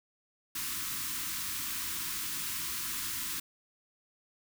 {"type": "band-stop noise", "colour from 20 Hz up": "white", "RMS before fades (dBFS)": -36, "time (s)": [0.55, 3.4], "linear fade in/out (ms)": 5, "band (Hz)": [360, 950], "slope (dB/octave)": 96, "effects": []}